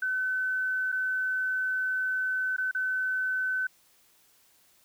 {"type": "tone with dropouts", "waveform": "sine", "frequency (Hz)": 1517, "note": "F#6", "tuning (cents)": 43, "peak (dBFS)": -26, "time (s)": [0.02, 3.67], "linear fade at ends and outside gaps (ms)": 5, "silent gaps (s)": [[0.919, 0.924], [2.565, 2.581], [2.713, 2.748]], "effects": ["white hiss -63 dBFS RMS until 4.84 s"]}